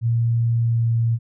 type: tone with pitch glide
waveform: sine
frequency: 116.54 to 115.53 Hz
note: A#2 to A#2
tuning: 0 to -15 cents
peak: -16 dBFS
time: 0.01-1.19 s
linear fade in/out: 50 ms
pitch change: -15 cents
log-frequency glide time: 0.59-0.88 s
effects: none